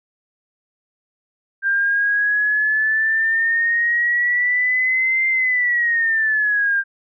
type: exponential two-way sweep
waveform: sine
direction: up then down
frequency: 1586 to 2093 to 1586 Hz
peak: -15 dBFS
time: 1.62-6.84 s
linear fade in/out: 50 ms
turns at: 5.28 s
effects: none